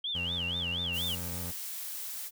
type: tone with vibrato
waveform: sine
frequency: 3136 Hz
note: G7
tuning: in tune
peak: -31 dBFS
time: 0.04-1.15 s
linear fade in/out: 5 ms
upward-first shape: sine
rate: 4.2 Hz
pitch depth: 240 cents each way
type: tone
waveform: 25% pulse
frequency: 87.31 Hz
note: F2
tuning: in tune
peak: -34 dBFS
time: 0.14-1.52 s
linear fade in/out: 20 ms
type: noise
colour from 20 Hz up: blue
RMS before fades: -39 dBFS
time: 0.92-2.31 s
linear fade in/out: 50 ms
effects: none